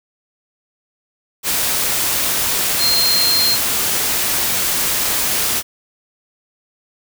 sine tone in noise, 4189 Hz, C8, 1 cent sharp, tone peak -14 dBFS, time 2.78-3.58 s, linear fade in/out 50 ms, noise white, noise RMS -18 dBFS, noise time 1.43-5.63 s, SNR +1 dB, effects none

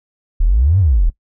triangle exponential two-way sweep, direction up then down, 34.53 to 102.5 to 34.53 Hz, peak -5 dBFS, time 0.4-1.1 s, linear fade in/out 10 ms, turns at 0.79 s, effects noise-tail reverb RT60 0.1 s tail -22 dB re dry + tanh soft clip ceiling -7 dBFS

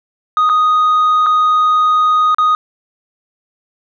sine tone with dropouts, 1244.5 Hz, D#6, in tune, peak -6 dBFS, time 0.37-2.55 s, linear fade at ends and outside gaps 1 ms, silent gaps 0.492-0.497 / 1.262-1.266 / 2.346-2.384 s, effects tanh soft clip ceiling -8 dBFS

